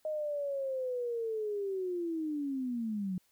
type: linear sweep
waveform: sine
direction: down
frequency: 624 to 178.8 Hz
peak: -32 dBFS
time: 0.05-3.18 s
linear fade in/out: 2 ms
effects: white hiss -71 dBFS RMS until 3.31 s